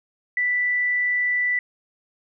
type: tone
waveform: sine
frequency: 1975.5 Hz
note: B6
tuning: in tune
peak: -19 dBFS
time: 0.37-1.59 s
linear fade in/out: 2 ms
effects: none